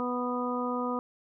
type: harmonic tone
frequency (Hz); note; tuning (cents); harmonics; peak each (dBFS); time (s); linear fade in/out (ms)
246.9; B3; 0; 1 / 2 / 3 / 4 / 5; -32 / -34 / -40 / -36 / -35; 0-0.99; 0
effects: none